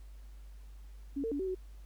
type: tone with pitch steps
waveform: sine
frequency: 278.7 / 452.1 / 284.8 / 379.9 / 372.3 Hz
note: C#4 / A4 / C#4 / F#4 / F#4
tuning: +9 / +47 / +47 / +46 / +11 cents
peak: -32 dBFS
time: 1.16-1.55 s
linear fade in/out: 10 ms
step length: 78 ms
effects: added 50 Hz sine -47 dBFS peak until 1.85 s + pink hiss -67 dBFS RMS until 1.85 s